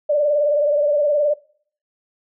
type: tone with vibrato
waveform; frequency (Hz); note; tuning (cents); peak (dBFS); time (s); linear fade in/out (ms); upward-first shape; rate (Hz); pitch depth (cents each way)
sine; 587.3; D5; 0; -14; 0.09-1.34; 10; sine; 19; 54
effects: noise-tail reverb RT60 0.5 s tail -21 dB re dry